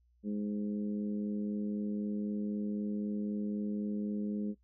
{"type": "harmonic tone", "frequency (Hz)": 103.9, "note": "G#2", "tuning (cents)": 1, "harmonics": [2, 3, 4, 5], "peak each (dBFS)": [-33, -43, -45, -51], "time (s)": [0.23, 4.55], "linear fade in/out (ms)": 50, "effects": ["noise-tail reverb RT60 0.1 s tail -20 dB re dry", "added 60 Hz sine -66 dBFS peak until 4.63 s"]}